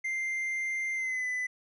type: tone with pitch glide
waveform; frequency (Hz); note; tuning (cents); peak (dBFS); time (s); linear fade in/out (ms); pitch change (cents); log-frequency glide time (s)
triangle; 2093 to 2002; C7 to B6; 0 to +23; -28; 0.04-1.47; 10; -77; 0.94-1.26
effects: resampled to 24000 Hz